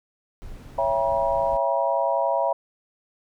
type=noise; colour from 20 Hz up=brown; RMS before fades=-39 dBFS; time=0.42-1.57 s; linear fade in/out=0 ms
type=chord; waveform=sine; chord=C# diminished seventh; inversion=none; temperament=just; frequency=554.4 / 665.2 / 798.3 / 957.9 Hz; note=C#5 / E5 / G5 / Bb5; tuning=0 / +16 / +31 / +47 cents; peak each=-25 / -24 / -29 / -25 dBFS; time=0.78-2.53 s; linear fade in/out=5 ms
effects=none